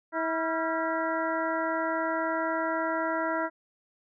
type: harmonic tone with a mistuned harmonic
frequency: 323.8 Hz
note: E4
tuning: 31 cents flat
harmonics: 1 / 2 / 3 / 4 / 5 / 6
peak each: -33 / -31 / -33 / -33 / -37 / -39 dBFS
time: 0.12-3.5 s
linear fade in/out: 50 ms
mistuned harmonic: 4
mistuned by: +97 cents
effects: none